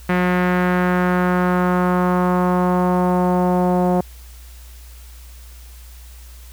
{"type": "tone with low-pass filter sweep", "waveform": "sawtooth", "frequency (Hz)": 180, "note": "F#3", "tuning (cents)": -47, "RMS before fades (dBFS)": -17, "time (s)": [0.09, 4.01], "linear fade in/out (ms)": 5, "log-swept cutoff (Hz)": [2000, 740], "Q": 2.1, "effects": ["added 60 Hz sine -37 dBFS peak until 6.52 s", "white hiss -47 dBFS RMS until 6.52 s"]}